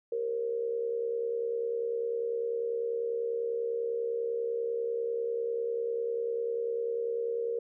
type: tone with amplitude modulation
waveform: sine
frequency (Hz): 466.2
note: A#4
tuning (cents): 0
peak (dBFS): -26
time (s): 0.12-7.59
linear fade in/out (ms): 5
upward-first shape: sine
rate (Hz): 70.1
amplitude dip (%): 65
effects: none